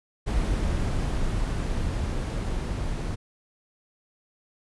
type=noise with level ramp; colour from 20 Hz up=brown; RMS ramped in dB=-25 to -29 dBFS; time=0.26-3.16 s; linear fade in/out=20 ms; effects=resampled to 24000 Hz